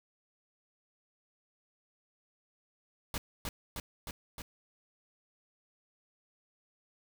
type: noise with echo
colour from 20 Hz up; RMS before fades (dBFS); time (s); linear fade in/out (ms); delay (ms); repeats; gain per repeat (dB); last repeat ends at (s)
pink; -35; 3.14-3.18; 2; 310; 4; -2; 4.42
effects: none